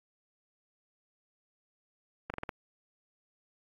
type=slowing click train; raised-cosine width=0.5 ms; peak=-20 dBFS; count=5; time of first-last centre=2.3-2.492 s; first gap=39 ms; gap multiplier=1.14; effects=AAC 32 kbps